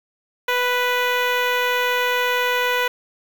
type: tone with notch filter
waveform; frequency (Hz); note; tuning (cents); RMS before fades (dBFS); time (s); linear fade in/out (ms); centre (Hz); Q
10% pulse; 493.9; B4; 0; -20; 0.48-2.88; 5; 8400; 0.61
effects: 7-bit